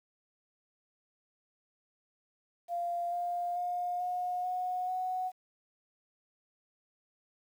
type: tone with pitch steps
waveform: sine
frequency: 694 / 702.9 / 711.9 / 721 / 730.2 / 739.5 Hz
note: F5 / F5 / F5 / F#5 / F#5 / F#5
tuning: -11 / +11 / +33 / -45 / -23 / -1 cents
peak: -31 dBFS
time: 2.68-5.32 s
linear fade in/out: 50 ms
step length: 440 ms
effects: 10-bit